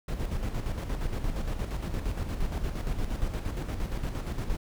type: noise with tremolo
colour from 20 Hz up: brown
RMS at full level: -29 dBFS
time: 0.08-4.57 s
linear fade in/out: 5 ms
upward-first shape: square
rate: 8.6 Hz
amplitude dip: 50%
effects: none